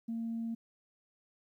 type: tone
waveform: sine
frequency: 228.8 Hz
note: A#3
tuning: 32 cents flat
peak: -33 dBFS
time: 0.08-0.55 s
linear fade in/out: 10 ms
effects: tanh soft clip ceiling -30 dBFS + 12-bit